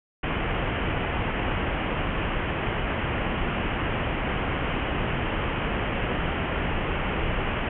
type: low-pass noise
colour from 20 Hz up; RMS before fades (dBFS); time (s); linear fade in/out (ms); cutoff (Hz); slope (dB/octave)
pink; -27; 0.23-7.69; 5; 3100; 96
effects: none